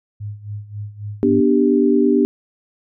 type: tone with tremolo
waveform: sine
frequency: 103.83 Hz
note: G#2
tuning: in tune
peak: -24 dBFS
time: 0.2-1.41 s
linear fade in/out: 10 ms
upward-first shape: sine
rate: 3.7 Hz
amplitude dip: 80%
type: chord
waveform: sine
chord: G major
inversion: first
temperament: just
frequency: 245 / 294 / 392 Hz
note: B3 / D4 / G4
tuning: -14 / +2 / 0 cents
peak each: -16 dBFS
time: 1.23-2.25 s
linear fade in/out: 0 ms
effects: none